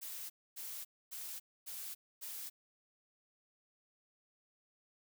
blue noise bursts, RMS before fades -45 dBFS, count 5, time 0.01-2.5 s, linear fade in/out 20 ms, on 290 ms, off 260 ms, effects none

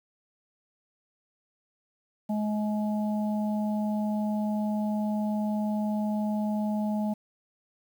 harmonic tone, 211.5 Hz, G#3, 32 cents sharp, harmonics 1 / 3 / 4, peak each -26 / -36 / -38 dBFS, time 2.29-7.14 s, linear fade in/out 10 ms, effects 9-bit

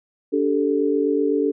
sine chord, D suspended fourth, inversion none, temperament equal with one note detuned, 289.3 / 392 / 440 Hz, D4 / G4 / A4, -26 / 0 / 0 cents, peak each -21 / -23 / -21 dBFS, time 0.32-1.52 s, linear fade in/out 20 ms, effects none

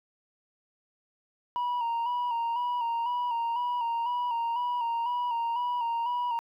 sine tone with vibrato, 952 Hz, A#5, 36 cents sharp, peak -24 dBFS, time 1.56-6.39 s, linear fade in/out 0 ms, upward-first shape square, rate 2 Hz, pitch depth 41 cents each way, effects tanh soft clip ceiling -26 dBFS + 11-bit

